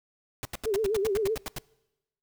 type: noise bursts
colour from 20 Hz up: pink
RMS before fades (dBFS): -34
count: 12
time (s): 0.43-1.584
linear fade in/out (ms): 0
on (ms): 21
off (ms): 82
type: tone with vibrato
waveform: sine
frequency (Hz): 415.3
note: G#4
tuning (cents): 0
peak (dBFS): -24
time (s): 0.65-1.36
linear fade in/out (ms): 20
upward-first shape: sine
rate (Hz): 7.8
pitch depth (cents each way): 140
effects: noise-tail reverb RT60 1.0 s tail -24 dB re dry